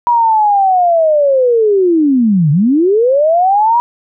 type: linear two-way sweep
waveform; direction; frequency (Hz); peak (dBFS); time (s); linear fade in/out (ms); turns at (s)
sine; down then up; 969 to 138.59 to 969; -7; 0.07-3.8; 0; 2.51
effects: none